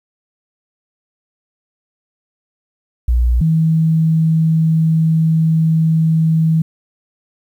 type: tone pair in turn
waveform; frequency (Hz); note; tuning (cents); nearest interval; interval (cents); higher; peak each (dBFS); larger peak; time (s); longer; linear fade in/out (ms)
sine; 60.2 / 160.71; B1 / E3; -44 / -44; octave + perfect fourth; 1700; second; -10; neither; 3.08-3.41 / 3.41-6.62; second; 5
effects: 8-bit